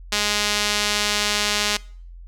sawtooth tone with band-pass filter, 207.7 Hz, G#3, in tune, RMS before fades -22 dBFS, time 0.12-1.77 s, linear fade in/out 5 ms, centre 4500 Hz, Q 1, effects noise-tail reverb RT60 0.5 s tail -23 dB re dry + added 43 Hz sine -37 dBFS peak until 2.27 s

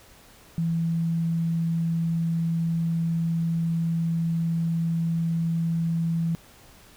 sine tone, 165.8 Hz, E3, 10 cents sharp, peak -22 dBFS, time 0.58-6.35 s, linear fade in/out 0 ms, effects pink hiss -52 dBFS RMS until 6.96 s

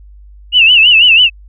sine tone with vibrato, 2794 Hz, F7, in tune, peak -3 dBFS, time 0.52-1.3 s, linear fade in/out 50 ms, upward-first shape sine, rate 6.1 Hz, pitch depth 130 cents each way, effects added 50 Hz sine -34 dBFS peak until 1.48 s

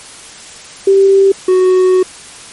sine / triangle tone pair in turn, 390.4 / 370.2 Hz, G4 / F#4, -7 / +1 cents, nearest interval minor second, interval 92 cents, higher first, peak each -4 dBFS, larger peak neither, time 0.87-1.32 / 1.48-2.03 s, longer second, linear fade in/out 5 ms, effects white hiss -33 dBFS RMS until 2.52 s + MP3 48 kbps

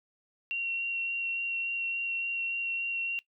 sine tone with vibrato, 2743 Hz, F7, 32 cents flat, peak -29 dBFS, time 0.51-3.19 s, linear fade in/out 0 ms, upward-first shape sine, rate 3.5 Hz, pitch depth 11 cents each way, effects noise-tail reverb RT60 0.1 s tail -19 dB re dry

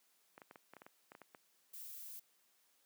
clicks, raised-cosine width 0.5 ms, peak -38 dBFS, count 12, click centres 0.379 / 0.418 / 0.511 / 0.558 / 0.736 / 0.767 / 0.819 / 0.865 / 1.119 / 1.151 / 1.217 / 1.348 s
violet noise, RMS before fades -50 dBFS, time 1.73-2.2 s, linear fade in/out 10 ms
effects white hiss -74 dBFS RMS until 2.85 s + high-pass 200 Hz 12 dB/octave

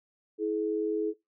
sine tone pair together, 325.4 / 425 Hz, E4 / G#4, -22 / +40 cents, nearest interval perfect fourth, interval 462 cents, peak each -31 / -28 dBFS, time 0.38-1.14 s, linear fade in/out 50 ms, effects noise-tail reverb RT60 0.2 s tail -21 dB re dry

